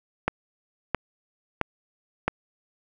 click train, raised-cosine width 0.5 ms, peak -7 dBFS, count 4, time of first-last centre 0.28-2.28 s, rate 1.5 Hz, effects none

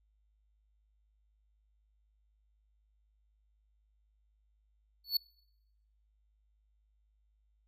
square tone with exponential growth, 4435 Hz, C#8, in tune, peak -24 dBFS, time 5.04-5.17 s, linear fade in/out 5 ms, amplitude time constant 28 ms, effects noise-tail reverb RT60 0.9 s tail -26 dB re dry + added 52 Hz sine -69 dBFS peak until 7.67 s

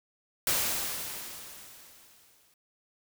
white noise with exponential decay, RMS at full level -26 dBFS, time 0.47-2.54 s, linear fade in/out 2 ms, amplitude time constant 450 ms, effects none

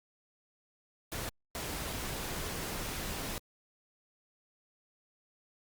pink noise bursts at uneven times, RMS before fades -38 dBFS, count 2, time 1.12-1.29 / 1.55-3.38 s, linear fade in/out 0 ms, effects Opus 48 kbps

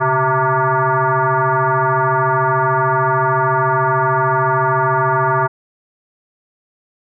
sine tone with frequency modulation, 123.7 Hz, B2, 3 cents sharp, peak -12 dBFS, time 0-5.48 s, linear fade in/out 20 ms, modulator 261 Hz, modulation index 5.1, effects none

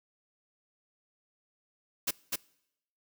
white noise with echo, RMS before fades -29 dBFS, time 2.07-2.11 s, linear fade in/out 10 ms, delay 250 ms, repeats 1, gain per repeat -2 dB, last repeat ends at 2.36 s, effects noise-tail reverb RT60 0.8 s tail -24 dB re dry

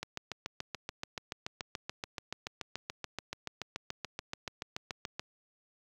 click train, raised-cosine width 0.2 ms, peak -19 dBFS, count 37, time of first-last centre 0.03-5.195 s, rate 6.97 Hz, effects high-pass 60 Hz 12 dB/octave + 10-bit

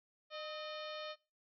harmonic tone with a mistuned harmonic, 610 Hz, D#5, 34 cents flat, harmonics 1 / 2 / 3 / 4 / 5 / 6 / 7 / 8 / 9, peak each -45 / -49 / -54 / -53 / -52 / -52 / -55 / -63 / -64 dBFS, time 0.3-1.16 s, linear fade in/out 50 ms, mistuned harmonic 2, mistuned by +61 cents, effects noise-tail reverb RT60 0.3 s tail -20 dB re dry

